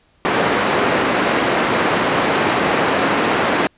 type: band-pass noise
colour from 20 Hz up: pink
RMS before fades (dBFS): -17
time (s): 0.25-3.67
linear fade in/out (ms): 0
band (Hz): 260 to 2200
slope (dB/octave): 12
effects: pink hiss -57 dBFS RMS until 3.77 s + resampled to 8000 Hz